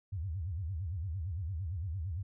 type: tone with vibrato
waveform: sine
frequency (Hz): 87.31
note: F2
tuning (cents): 0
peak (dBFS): -34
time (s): 0.12-2.23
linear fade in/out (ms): 10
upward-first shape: sine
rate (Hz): 8.8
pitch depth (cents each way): 260
effects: none